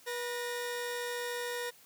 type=tone pair together; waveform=sawtooth; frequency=484.7 / 1845.4 Hz; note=B4 / A#6; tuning=-32 / -18 cents; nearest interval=octave + major seventh; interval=2314 cents; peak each=-32 / -37 dBFS; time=0.06-1.71 s; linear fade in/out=20 ms; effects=white hiss -59 dBFS RMS until 1.85 s + high-pass 60 Hz 12 dB/octave